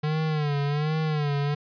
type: tone with vibrato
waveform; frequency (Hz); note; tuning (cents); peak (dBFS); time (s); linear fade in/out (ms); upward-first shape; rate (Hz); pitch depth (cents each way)
square; 149.8; D3; +35; -24; 0.03-1.55; 10; sine; 1.3; 89
effects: resampled to 11025 Hz